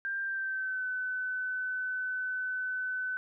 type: tone with pitch glide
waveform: sine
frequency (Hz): 1587 to 1510.1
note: G6 to F#6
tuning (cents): +21 to +35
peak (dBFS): -31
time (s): 0.05-3.17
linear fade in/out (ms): 0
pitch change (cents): -86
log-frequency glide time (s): 0.22-0.86
effects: none